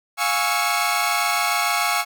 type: tone cluster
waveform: sawtooth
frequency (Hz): 705 / 827 / 1114 / 1316 / 2201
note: F5 / G#5 / C#6 / E6 / C#7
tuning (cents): +16 / -8 / +8 / -3 / -13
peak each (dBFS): -22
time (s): 0.17-2.05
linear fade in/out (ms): 50
effects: none